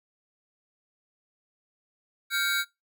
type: tone cluster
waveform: square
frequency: 1400 / 1564 / 2238 / 3854 Hz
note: F6 / G6 / C#7 / B7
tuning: +4 / -4 / +16 / -43 cents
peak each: -31 / -30 / -33 / -31 dBFS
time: 2.3-2.65 s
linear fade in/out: 50 ms
effects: noise-tail reverb RT60 0.2 s tail -21 dB re dry